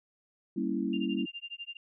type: chord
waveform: sine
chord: G diminished seventh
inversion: none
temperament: equal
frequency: 196 / 233.1 / 277.2 / 329.6 Hz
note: G3 / Bb3 / Db4 / Fb4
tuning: 0 / 0 / 0 / 0 cents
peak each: -34 dBFS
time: 0.56-1.26 s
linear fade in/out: 10 ms
type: tone with tremolo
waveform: sine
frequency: 2794 Hz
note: F7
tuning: in tune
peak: -36 dBFS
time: 0.93-1.77 s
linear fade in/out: 2 ms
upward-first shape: sine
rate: 12 Hz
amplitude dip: 100%
effects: none